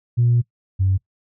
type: tone pair in turn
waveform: sine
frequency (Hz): 119.8 / 95.09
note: A#2 / F#2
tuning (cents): +48 / +48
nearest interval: major third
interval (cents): 400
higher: first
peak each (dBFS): -12 / -14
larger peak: first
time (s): 0.17-0.42 / 0.79-0.98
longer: first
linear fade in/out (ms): 20
effects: noise-tail reverb RT60 0.1 s tail -21 dB re dry + tanh soft clip ceiling -9 dBFS